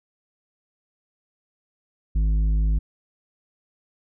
sine tone with tanh clipping, 52.5 Hz, G#1, 19 cents sharp, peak -19 dBFS, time 2.15-2.79 s, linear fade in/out 10 ms, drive 8 dB, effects none

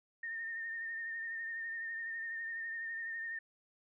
sine tone with vibrato, 1825 Hz, A#6, 37 cents flat, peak -38 dBFS, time 0.23-3.39 s, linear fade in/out 5 ms, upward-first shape sine, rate 12 Hz, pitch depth 34 cents each way, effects none

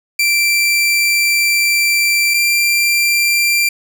sawtooth tone pair in turn, 2349 / 2367 Hz, D7 / D7, 0 / +13 cents, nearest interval unison, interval 13 cents, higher second, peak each -8 dBFS, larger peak neither, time 0.19-2.34 / 2.34-3.69 s, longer first, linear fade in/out 5 ms, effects none

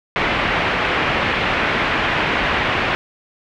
white low-pass noise, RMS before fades -19 dBFS, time 0.16-2.95 s, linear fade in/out 0 ms, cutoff 2600 Hz, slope 24 dB/octave, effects none

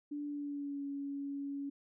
sine tone with pitch glide, 291.7 to 280.6 Hz, D4 to C#4, -12 to +21 cents, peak -37 dBFS, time 0.11-1.7 s, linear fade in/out 10 ms, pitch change -67 cents, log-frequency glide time 0.25-0.85 s, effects none

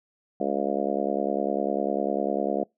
harmonic tone, 70 Hz, C#2, 18 cents sharp, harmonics 3 / 4 / 5 / 6 / 7 / 8 / 9 / 10, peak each -32 / -32 / -32 / -32 / -32 / -32 / -32 / -32 dBFS, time 0.4-2.64 s, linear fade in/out 5 ms, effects noise-tail reverb RT60 0.2 s tail -26 dB re dry

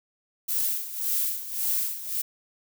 violet noise with tremolo, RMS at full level -25 dBFS, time 0.48-2.22 s, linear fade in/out 10 ms, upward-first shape sine, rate 1.8 Hz, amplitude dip 75%, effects none

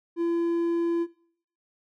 triangle tone, 338.8 Hz, E4, 48 cents sharp, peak -21 dBFS, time 0.16-1.07 s, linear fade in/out 50 ms, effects noise-tail reverb RT60 0.6 s tail -20 dB re dry

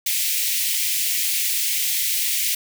white high-pass noise, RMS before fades -22 dBFS, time 0.06-2.55 s, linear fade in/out 5 ms, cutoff 2000 Hz, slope 48 dB/octave, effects none

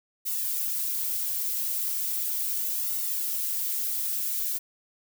violet noise with flanger, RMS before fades -29 dBFS, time 0.25-4.59 s, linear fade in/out 20 ms, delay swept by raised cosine 1.2 to 5.9 ms, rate 0.37 Hz, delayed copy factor -0.65, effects none

